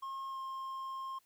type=tone with pitch glide; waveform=triangle; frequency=1075 to 1063.9 Hz; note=C6 to C6; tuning=+47 to +29 cents; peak=-37 dBFS; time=0.02-1.19 s; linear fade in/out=10 ms; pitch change=-18 cents; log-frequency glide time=0.29-0.38 s; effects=white hiss -72 dBFS RMS until 1.25 s